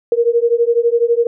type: beating tone pair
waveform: sine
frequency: 464.1 / 476.1 Hz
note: A#4 / A#4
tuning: -8 / +37 cents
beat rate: 12 Hz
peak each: -14 dBFS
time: 0.12-1.27 s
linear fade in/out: 2 ms
effects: none